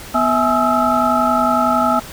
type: tone cluster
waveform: sine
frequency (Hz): 246.6 / 653 / 841 / 1283 / 1334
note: B3 / E5 / G#5 / E6 / E6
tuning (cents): -2 / -17 / +22 / -47 / +20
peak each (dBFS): -19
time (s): 0.14-2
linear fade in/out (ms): 10
effects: pink hiss -34 dBFS RMS until 2.12 s